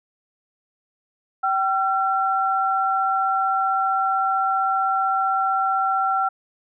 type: tone pair together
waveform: sine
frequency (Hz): 772 / 1357.8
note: G5 / F6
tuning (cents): -27 / -49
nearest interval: minor seventh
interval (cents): 978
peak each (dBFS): -21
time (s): 1.43-6.29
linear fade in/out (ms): 10
effects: none